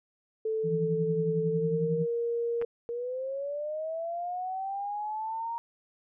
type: tone with pitch glide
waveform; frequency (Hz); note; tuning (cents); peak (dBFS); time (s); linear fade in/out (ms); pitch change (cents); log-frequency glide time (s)
sine; 440 to 468.9; A4 to A#4; 0 to +10; -27; 0.45-2.65; 5; +110; 1.46-2
type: tone with tremolo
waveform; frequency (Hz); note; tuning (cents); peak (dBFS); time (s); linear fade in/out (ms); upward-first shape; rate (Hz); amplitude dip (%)
sine; 164.81; E3; 0; -25; 0.63-2.07; 50; triangle; 11; 80
type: clicks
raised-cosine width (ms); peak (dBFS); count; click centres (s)
0.5; -27; 2; 2.615 / 2.623
type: linear sweep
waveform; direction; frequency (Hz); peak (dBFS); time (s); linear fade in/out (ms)
sine; up; 466.2 to 937; -31; 2.89-5.58; 0
effects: none